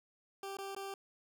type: tone with dropouts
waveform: 20% pulse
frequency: 392 Hz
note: G4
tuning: in tune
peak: -36 dBFS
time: 0.43-0.94 s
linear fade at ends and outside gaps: 2 ms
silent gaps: 0.57-0.586 / 0.749-0.764 s
effects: none